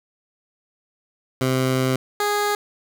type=tone pair in turn; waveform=15% pulse; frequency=130.2 / 413.4 Hz; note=C3 / G#4; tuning=-8 / -8 cents; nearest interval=octave + minor sixth; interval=2000 cents; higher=second; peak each=-12 / -13 dBFS; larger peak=first; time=1.41-1.96 / 2.2-2.55 s; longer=first; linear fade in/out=2 ms; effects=none